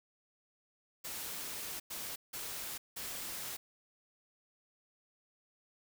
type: noise bursts at uneven times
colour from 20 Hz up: white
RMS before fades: -42 dBFS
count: 4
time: 1.04-1.8 / 1.9-2.16 / 2.33-2.78 / 2.96-3.57 s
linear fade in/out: 10 ms
effects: none